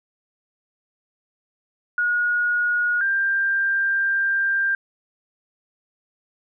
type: tone pair in turn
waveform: sine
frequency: 1446 / 1587.5 Hz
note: F#6 / G6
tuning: -40 / +21 cents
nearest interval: major second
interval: 161 cents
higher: second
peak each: -18 dBFS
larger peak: neither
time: 1.98-3.01 / 3.01-4.75 s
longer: second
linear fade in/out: 2 ms
effects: none